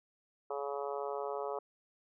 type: harmonic tone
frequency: 141 Hz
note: C#3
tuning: 30 cents sharp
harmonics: 3 / 4 / 5 / 6 / 7 / 8 / 9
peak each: -39 / -41 / -43 / -45 / -46 / -47 / -48 dBFS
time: 0.5-1.59 s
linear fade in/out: 5 ms
effects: none